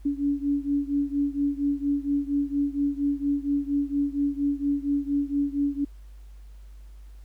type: beating tone pair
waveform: sine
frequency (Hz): 282.8 / 287.1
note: C#4 / D4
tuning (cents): +35 / -39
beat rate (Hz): 4.3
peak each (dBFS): -25 / -27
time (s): 0.05-5.85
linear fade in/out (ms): 10
effects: added 50 Hz sine -42 dBFS peak until 7.24 s + pink hiss -64 dBFS RMS until 7.24 s